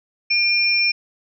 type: tone pair together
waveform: sine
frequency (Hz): 2401 / 5393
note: D7 / E8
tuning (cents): +38 / +39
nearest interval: octave + major second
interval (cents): 1401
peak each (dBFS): -17 / -19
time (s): 0.3-0.92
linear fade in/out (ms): 10
effects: none